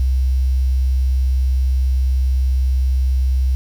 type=tone with quantisation; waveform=sine; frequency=64.8 Hz; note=C2; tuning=16 cents flat; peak=-13 dBFS; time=0-3.55 s; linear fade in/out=0 ms; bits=7; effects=none